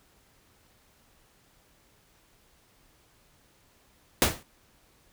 pink noise with exponential decay, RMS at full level -17 dBFS, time 4.22-4.43 s, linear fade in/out 0 ms, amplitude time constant 45 ms, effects pink hiss -63 dBFS RMS until 5.12 s

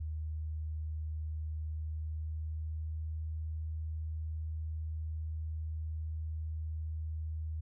sine tone with pitch glide, 77.78 to 78.77 Hz, D#2 to D#2, 0 to +22 cents, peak -35 dBFS, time 0-7.61 s, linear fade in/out 10 ms, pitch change +22 cents, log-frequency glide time 1.63-3.23 s, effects none

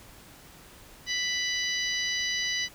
harmonic tone with a mistuned harmonic, 990 Hz, B5, 4 cents sharp, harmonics 2 / 3 / 4 / 5 / 6, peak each -31 / -33 / -34 / -35 / -36 dBFS, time 1.06-2.69 s, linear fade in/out 50 ms, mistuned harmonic 5, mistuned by -29 cents, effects pink hiss -51 dBFS RMS until 2.74 s

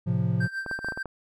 triangle chord, F major, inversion first, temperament equal, 110 / 130.81 / 174.61 Hz, A2 / C3 / F3, 0 / 0 / 0 cents, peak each -25 dBFS, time 0.06-0.48 s, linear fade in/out 20 ms
triangle tone with tremolo, 1568 Hz, G6, in tune, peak -25 dBFS, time 0.4-1.03 s, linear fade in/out 10 ms, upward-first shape triangle, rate 6.8 Hz, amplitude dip 85%
clicks, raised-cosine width 1 ms, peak -21 dBFS, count 8, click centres 0.663 / 0.713 / 0.79 / 0.846 / 0.886 / 0.922 / 0.975 / 1.057 s
effects none

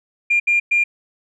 sine tone bursts at uneven times, 2400 Hz, D7, 37 cents sharp, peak -12 dBFS, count 3, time 0.3-0.4 / 0.47-0.6 / 0.71-0.84 s, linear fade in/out 10 ms, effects tanh soft clip ceiling -8 dBFS

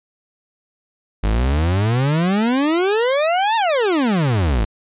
40% pulse exponential two-way sweep, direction up then down, 49 to 931 to 49 Hz, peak -14 dBFS, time 1.23-4.65 s, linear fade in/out 10 ms, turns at 3.56 s, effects resampled to 8000 Hz

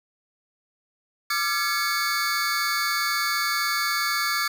square tone cluster, 1189 / 1365 / 1696 / 2214 / 4542 Hz, D6 / F6 / G#6 / C#7 / C#8, +21 / -40 / +36 / -3 / +41 cents, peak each -30 dBFS, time 1.3-4.48 s, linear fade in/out 5 ms, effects none

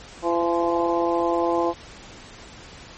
harmonic tone with a mistuned harmonic, 170 Hz, F3, 46 cents flat, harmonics 2 / 3 / 4 / 5 / 6, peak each -23 / -25 / -26 / -27 / -28 dBFS, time 0.22-1.74 s, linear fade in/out 50 ms, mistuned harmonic 6, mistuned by +26 cents, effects pink hiss -43 dBFS RMS until 2.97 s + MP3 32 kbps

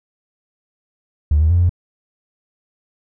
triangle tone with pitch steps, 74.4 / 78.7 / 87.2 / 88 Hz, D2 / D#2 / F2 / F2, +23 / +20 / -2 / +14 cents, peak -7 dBFS, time 1.31-1.694 s, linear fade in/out 5 ms, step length 96 ms, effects tanh soft clip ceiling -8 dBFS

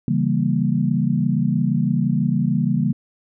sine chord, C# diminished seventh, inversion none, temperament equal, 138.59 / 164.81 / 196 / 233.1 Hz, C#3 / E3 / G3 / Bb3, 0 / 0 / 0 / 0 cents, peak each -22 dBFS, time 0.08-2.93 s, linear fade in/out 2 ms, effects none

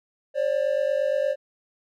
triangle tone pair together, 538.7 / 587.3 Hz, C#5 / D5, -50 / 0 cents, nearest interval minor second, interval 150 cents, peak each -22 dBFS, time 0.34-1.36 s, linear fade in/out 50 ms, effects none

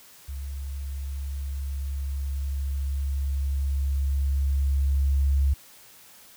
sine tone with level ramp, 69 Hz, C#2, 7 cents flat, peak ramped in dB -31 to -18 dBFS, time 0.28-5.54 s, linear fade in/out 10 ms, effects white hiss -51 dBFS RMS until 6.36 s

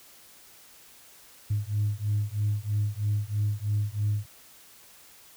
sine beating tone pair, 102.8 / 105.9 Hz, G#2 / G#2, -17 / +34 cents, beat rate 3.1 Hz, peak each -27 dBFS, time 1.5-4.26 s, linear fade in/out 10 ms, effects tanh soft clip ceiling -19 dBFS + white hiss -53 dBFS RMS until 5.36 s

